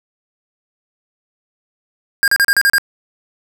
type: tone bursts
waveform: square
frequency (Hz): 1614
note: G#6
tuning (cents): -50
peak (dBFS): -10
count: 7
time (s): 2.23-2.782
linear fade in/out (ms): 0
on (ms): 48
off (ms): 36
effects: none